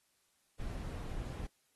brown noise, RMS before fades -41 dBFS, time 0.59-1.47 s, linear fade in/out 10 ms, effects white hiss -75 dBFS RMS until 1.75 s + AAC 32 kbps

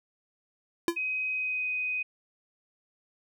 square tone with exponential decay, 339.7 Hz, F4, 48 cents flat, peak -20 dBFS, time 0.88-0.98 s, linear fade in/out 1 ms, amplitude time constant 21 ms
sine tone with pitch glide, 2522 to 2503 Hz, D#7 to D#7, +23 to +10 cents, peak -28 dBFS, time 0.96-2.03 s, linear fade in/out 10 ms, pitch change -13 cents, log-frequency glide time 1.3-1.68 s
effects none

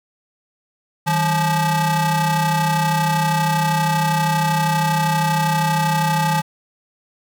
40% pulse ring-modulated tone, 350.2 Hz, F4, 5 cents sharp, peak -12 dBFS, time 1.06-6.42 s, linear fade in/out 20 ms, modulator 509 Hz, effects none

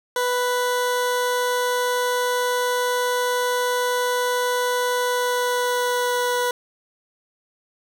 20% pulse tone with pitch glide, 493.9 to 490.8 Hz, B4 to B4, 0 to -11 cents, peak -15 dBFS, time 0.16-6.51 s, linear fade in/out 2 ms, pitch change -11 cents, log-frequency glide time 4.96-6.32 s, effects none

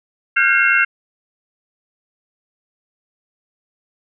sine tone cluster, 1396 / 1516 / 1605 / 2141 / 2723 Hz, F6 / F#6 / G6 / C7 / F7, -1 / +42 / +40 / +39 / -44 cents, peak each -18 dBFS, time 0.36-0.85 s, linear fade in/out 10 ms, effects none

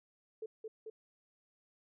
sine tone with echo, 439.4 Hz, A4, 2 cents flat, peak -39 dBFS, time 0.42-0.46 s, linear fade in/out 5 ms, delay 220 ms, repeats 2, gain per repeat -2 dB, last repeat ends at 0.9 s, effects none

